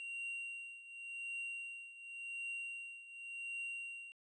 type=tone with tremolo; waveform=triangle; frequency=2758 Hz; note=F7; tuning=22 cents flat; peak=-38 dBFS; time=0-4.12 s; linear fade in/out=0 ms; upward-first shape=triangle; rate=0.9 Hz; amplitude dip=80%; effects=resampled to 22050 Hz + 13-bit